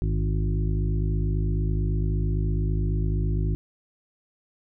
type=harmonic tone with a mistuned harmonic; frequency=51.91 Hz; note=G#1; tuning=in tune; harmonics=1 / 2 / 3 / 5 / 6 / 7; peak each=-24 / -27 / -29 / -38 / -39 / -38 dBFS; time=0.02-3.55 s; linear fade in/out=0 ms; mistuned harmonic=2; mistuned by=-50 cents; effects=none